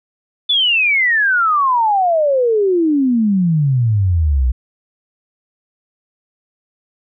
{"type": "exponential sweep", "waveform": "sine", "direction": "down", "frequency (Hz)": [3520, 59.2], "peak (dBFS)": -11, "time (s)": [0.49, 4.52], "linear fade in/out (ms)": 10, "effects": []}